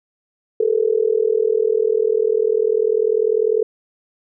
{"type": "tone with amplitude modulation", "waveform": "sine", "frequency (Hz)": 440, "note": "A4", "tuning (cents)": 0, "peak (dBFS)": -10, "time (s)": [0.6, 3.63], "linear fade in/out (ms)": 5, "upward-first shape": "sine", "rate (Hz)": 40.1, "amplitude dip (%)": 95, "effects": []}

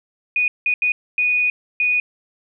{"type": "tone bursts at uneven times", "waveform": "sine", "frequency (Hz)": 2472, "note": "D#7", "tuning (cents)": -12, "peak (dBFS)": -15, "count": 5, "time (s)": [[0.36, 0.48], [0.66, 0.74], [0.82, 0.92], [1.18, 1.5], [1.8, 2]], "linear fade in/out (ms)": 2, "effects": []}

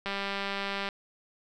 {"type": "click train", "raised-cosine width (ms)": 0.3, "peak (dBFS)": -17, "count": 165, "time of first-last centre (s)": [0.06, 0.888], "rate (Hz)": 198, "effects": []}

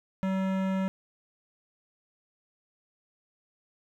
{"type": "tone with hard clipping", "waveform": "sine", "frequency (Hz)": 190.5, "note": "G3", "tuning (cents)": -49, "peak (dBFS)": -28, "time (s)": [0.23, 0.88], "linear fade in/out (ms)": 0, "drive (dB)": 18, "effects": []}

